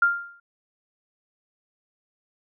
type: tone with exponential decay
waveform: sine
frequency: 1396.9 Hz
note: F6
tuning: in tune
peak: -13 dBFS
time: 0.02-0.4 s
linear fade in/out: 5 ms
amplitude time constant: 81 ms
effects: none